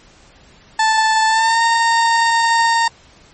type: tone with pitch glide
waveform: 30% pulse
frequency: 879 to 921.1 Hz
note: A5 to A#5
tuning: -2 to -21 cents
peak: -9 dBFS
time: 0.79-2.88 s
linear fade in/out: 5 ms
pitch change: +81 cents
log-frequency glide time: 1.27-1.61 s
effects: pink hiss -47 dBFS RMS until 3.33 s + MP3 32 kbps